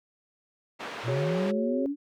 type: band-pass noise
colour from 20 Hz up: pink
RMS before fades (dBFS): -38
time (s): 0.79-1.52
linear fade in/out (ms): 20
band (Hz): 390 to 2900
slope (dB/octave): 12
type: linear sweep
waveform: sine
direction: up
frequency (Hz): 111.6 to 293.7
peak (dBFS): -27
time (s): 1.03-1.96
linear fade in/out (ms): 50
type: chord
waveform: sine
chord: F# suspended second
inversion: none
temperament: equal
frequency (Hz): 370 / 415.3 / 554.4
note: F#4 / G#4 / C#5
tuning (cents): 0 / 0 / 0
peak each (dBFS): -33 / -34 / -30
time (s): 1.08-1.86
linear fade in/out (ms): 0
effects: none